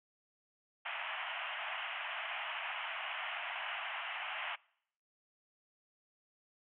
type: band-pass noise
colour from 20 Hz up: white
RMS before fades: -41 dBFS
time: 0.85-4.56 s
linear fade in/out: 10 ms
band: 630 to 3100 Hz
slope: 96 dB/octave
effects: noise-tail reverb RT60 0.7 s tail -25 dB re dry